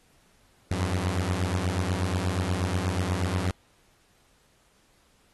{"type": "beating tone pair", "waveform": "sawtooth", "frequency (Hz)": [87.31, 95.61], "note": ["F2", "G2"], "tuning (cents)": [0, -43], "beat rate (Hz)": 8.3, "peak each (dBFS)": -24, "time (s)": [0.71, 3.51], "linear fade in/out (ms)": 0, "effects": ["pink hiss -63 dBFS RMS until 5.33 s", "AAC 32 kbps"]}